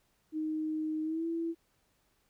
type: tone with pitch glide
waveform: sine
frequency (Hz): 311.6 to 332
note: D#4 to E4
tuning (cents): +3 to +12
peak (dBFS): -31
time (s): 0.32-1.55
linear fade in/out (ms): 50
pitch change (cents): +109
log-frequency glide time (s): 1.03-1.26
effects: pink hiss -73 dBFS RMS until 2.29 s